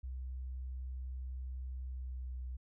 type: tone with pitch glide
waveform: sine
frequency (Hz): 64 to 62.94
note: C2 to B1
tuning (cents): -38 to +33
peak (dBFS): -39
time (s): 0.03-2.57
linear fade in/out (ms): 10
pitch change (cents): -29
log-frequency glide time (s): 1.85-2.36
effects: none